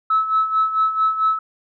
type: tone with tremolo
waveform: sine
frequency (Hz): 1300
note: E6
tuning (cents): -24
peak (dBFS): -12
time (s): 0.1-1.39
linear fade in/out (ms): 5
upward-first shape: sine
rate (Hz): 4.5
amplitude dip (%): 70
effects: tanh soft clip ceiling -9 dBFS